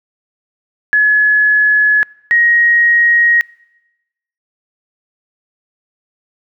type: tone pair in turn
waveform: sine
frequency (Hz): 1700 / 1884.3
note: G#6 / A#6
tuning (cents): +40 / +18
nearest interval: major second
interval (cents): 178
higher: second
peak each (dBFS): -7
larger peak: neither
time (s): 0.93-2.03 / 2.31-3.41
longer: neither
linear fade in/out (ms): 0
effects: noise-tail reverb RT60 1.0 s tail -25 dB re dry